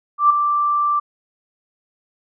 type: tone with ADSR envelope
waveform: sine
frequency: 1174.7 Hz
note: D6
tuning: in tune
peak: -7 dBFS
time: 0.18-1 s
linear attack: 120 ms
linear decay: 7 ms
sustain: -8 dB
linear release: 12 ms
effects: none